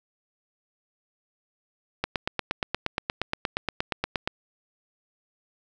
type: click train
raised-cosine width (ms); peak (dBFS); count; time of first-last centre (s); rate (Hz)
0.3; -9; 20; 2.04-4.275; 8.5
effects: none